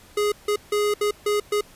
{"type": "tone bursts at uneven times", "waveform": "square", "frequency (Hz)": 415.3, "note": "G#4", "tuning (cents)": 0, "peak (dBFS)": -20, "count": 6, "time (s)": [[0.17, 0.32], [0.48, 0.56], [0.72, 0.94], [1.01, 1.11], [1.26, 1.4], [1.52, 1.61]], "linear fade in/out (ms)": 5, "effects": ["pink hiss -50 dBFS RMS until 1.75 s", "resampled to 32000 Hz"]}